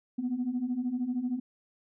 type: beating tone pair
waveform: sine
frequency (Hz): 239.5 / 252.5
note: A#3 / B3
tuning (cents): +47 / +39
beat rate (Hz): 13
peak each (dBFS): -33 / -29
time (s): 0.18-1.4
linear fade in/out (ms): 10
effects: tanh soft clip ceiling -23 dBFS